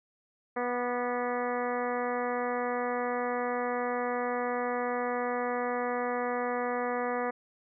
harmonic tone with a mistuned harmonic, 245.2 Hz, B3, 12 cents flat, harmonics 1 / 2 / 3 / 4 / 5 / 6 / 7 / 8 / 9, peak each -37 / -32 / -35 / -39 / -38 / -45 / -42 / -42 / -49 dBFS, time 0.56-7.31 s, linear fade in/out 10 ms, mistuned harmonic 5, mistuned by -17 cents, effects none

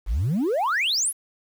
sine exponential sweep, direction up, 41.59 to 11880 Hz, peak -18 dBFS, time 0.06-1.13 s, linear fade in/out 50 ms, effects tanh soft clip ceiling -19 dBFS + 8-bit

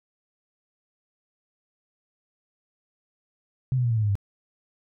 sine tone with pitch steps, 130 / 124.34 / 118.94 / 113.76 / 108.81 / 104.08 / 99.55 Hz, C3 / B2 / A#2 / A#2 / A2 / G#2 / G2, -11 / +12 / +35 / -42 / -19 / +4 / +27 cents, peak -20 dBFS, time 3.72-4.154 s, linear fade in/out 0 ms, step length 62 ms, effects none

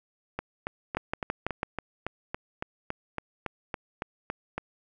two click trains, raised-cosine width 0.5 ms, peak -16 / -13 dBFS, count 16 / 5, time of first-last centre 0.39-4.58 / 0.97-1.631 s, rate 3.58 / 6.05 Hz, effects none

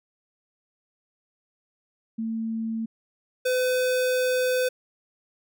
sine / square tone pair in turn, 224.5 / 506.2 Hz, A3 / B4, +35 / +43 cents, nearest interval octave + major second, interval 1408 cents, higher second, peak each -26 / -22 dBFS, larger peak second, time 2.18-2.86 / 3.45-4.69 s, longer second, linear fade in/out 10 ms, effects none

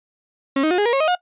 35% pulse tone with pitch steps, 272.5 / 313 / 359.6 / 413 / 474.5 / 545 / 626 / 719.1 Hz, C#4 / D#4 / F#4 / G#4 / A#4 / C#5 / D#5 / F#5, -29 / +10 / -49 / -10 / +31 / -29 / +10 / -50 cents, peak -14 dBFS, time 0.56-1.152 s, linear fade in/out 5 ms, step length 74 ms, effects noise-tail reverb RT60 0.1 s tail -20 dB re dry + resampled to 8000 Hz

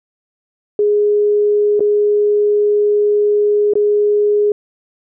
sine tone with dropouts, 415.3 Hz, G#4, in tune, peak -10 dBFS, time 0.79-4.52 s, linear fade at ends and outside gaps 2 ms, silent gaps 1.795-1.805 / 3.736-3.754 s, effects none

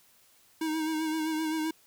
square tone with vibrato, 315.2 Hz, D#4, 23 cents sharp, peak -29 dBFS, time 0.61-1.71 s, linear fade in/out 5 ms, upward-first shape sine, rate 7.7 Hz, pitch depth 36 cents each way, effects white hiss -62 dBFS RMS until 1.86 s

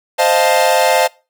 45% pulse chord, F dominant seventh, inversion second, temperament equal, 523.3 / 622.3 / 698.5 / 880 Hz, C5 / Eb5 / F5 / A5, 0 / 0 / 0 / 0 cents, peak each -16 dBFS, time 0.18-1.08 s, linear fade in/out 20 ms, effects noise-tail reverb RT60 0.3 s tail -23 dB re dry

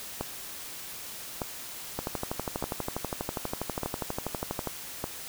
two click trains, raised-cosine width 1 ms, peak -16 / -16 dBFS, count 5 / 34, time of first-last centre 0.21-5.041 / 1.99-4.673 s, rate 0.828 / 12.3 Hz, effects white hiss -41 dBFS RMS until 5.28 s

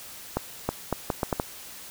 accelerating click train, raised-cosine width 1 ms, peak -10 dBFS, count 7, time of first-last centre 0.37-1.399 s, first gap 320 ms, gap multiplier 0.74, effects white hiss -43 dBFS RMS until 1.9 s

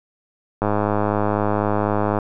click train, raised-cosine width 1 ms, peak -6 dBFS, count 164, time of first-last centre 0.62-2.187 s, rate 104 Hz, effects none

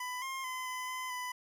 25% pulse tone with pitch steps, 998 / 1064 / 1022 / 1012 / 1020 / 998 Hz, B5 / C6 / C6 / B5 / C6 / B5, +18 / +29 / -41 / +42 / -44 / +18 cents, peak -33 dBFS, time 0-1.32 s, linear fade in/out 5 ms, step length 220 ms, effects 12-bit

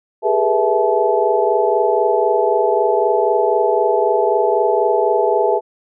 sine tone cluster, 401 / 424.9 / 485.6 / 657 / 864 Hz, G4 / G#4 / B4 / E5 / A5, +39 / +40 / -29 / -6 / -32 cents, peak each -19 dBFS, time 0.22-5.61 s, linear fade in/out 50 ms, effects none

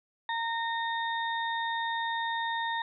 harmonic tone, 920 Hz, A#5, 23 cents flat, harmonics 1 / 2 / 4, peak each -31 / -34 / -38 dBFS, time 0.29-2.82 s, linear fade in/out 2 ms, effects none

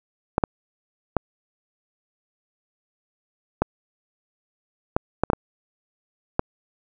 clicks, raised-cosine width 1 ms, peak -4 dBFS, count 9, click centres 0.381 / 0.438 / 1.167 / 3.62 / 4.965 / 5.236 / 5.301 / 5.333 / 6.394 s, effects none

